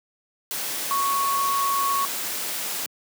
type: tone in noise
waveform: sine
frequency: 1108.7 Hz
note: C#6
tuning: in tune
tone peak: -21 dBFS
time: 0.91-2.05 s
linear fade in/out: 0 ms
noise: white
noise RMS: -29 dBFS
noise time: 0.51-2.86 s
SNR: +5 dB
effects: high-pass 200 Hz 12 dB/octave